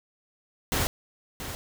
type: noise with echo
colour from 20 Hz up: pink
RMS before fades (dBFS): -26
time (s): 0.72-0.87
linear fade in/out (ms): 0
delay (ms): 680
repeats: 1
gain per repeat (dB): -10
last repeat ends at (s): 1.55
effects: none